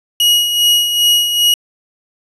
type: tone with tremolo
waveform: 40% pulse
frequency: 2900 Hz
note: F#7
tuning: 35 cents flat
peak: -7 dBFS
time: 0.2-1.54 s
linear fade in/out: 2 ms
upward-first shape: sine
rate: 2.5 Hz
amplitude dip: 55%
effects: resampled to 32000 Hz